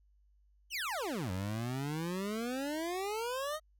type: exponential two-way sweep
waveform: 25% pulse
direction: down then up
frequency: 3200 to 89.8 to 637 Hz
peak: -31 dBFS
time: 0.7-3.6 s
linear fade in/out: 50 ms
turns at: 1.31 s
effects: added 50 Hz sine -64 dBFS peak until 3.79 s